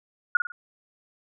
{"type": "tone with echo", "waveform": "sine", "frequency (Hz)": 1437, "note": "F6", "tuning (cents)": 49, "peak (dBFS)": -14, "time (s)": [0.35, 0.37], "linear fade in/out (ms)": 2, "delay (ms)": 50, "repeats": 3, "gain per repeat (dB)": -8, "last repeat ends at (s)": 0.52, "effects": []}